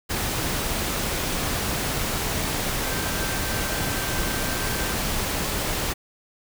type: tone in noise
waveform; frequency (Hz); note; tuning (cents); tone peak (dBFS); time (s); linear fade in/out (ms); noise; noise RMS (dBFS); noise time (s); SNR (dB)
sine; 1561; G6; -8; -35; 2.81-4.95; 20; pink; -26; 0.09-5.94; -12
effects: none